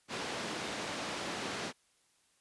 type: band-pass noise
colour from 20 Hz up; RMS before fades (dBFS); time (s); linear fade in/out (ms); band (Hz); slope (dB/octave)
pink; -39; 0.08-1.73; 50; 220 to 5700; 12
effects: white hiss -71 dBFS RMS until 2.4 s + resampled to 24000 Hz